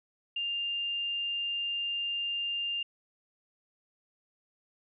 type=tone; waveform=sine; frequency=2800 Hz; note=F7; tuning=4 cents sharp; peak=-30 dBFS; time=0.36-2.83 s; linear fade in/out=5 ms; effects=none